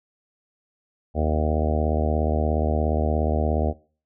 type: harmonic tone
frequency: 77 Hz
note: D#2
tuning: 17 cents flat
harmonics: 1 / 2 / 3 / 4 / 5 / 6 / 7 / 8 / 9 / 10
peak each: -22 / -32 / -28 / -33 / -32 / -31 / -32 / -30 / -31 / -35 dBFS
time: 1.14-3.74 s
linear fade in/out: 50 ms
effects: noise-tail reverb RT60 0.4 s tail -21 dB re dry